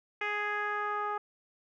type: tone with low-pass filter sweep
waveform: 10% pulse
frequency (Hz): 415.8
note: G#4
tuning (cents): +2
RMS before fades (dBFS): -33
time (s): 0.21-1.18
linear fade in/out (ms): 5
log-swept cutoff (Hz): 2300 to 1100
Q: 2.6
effects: none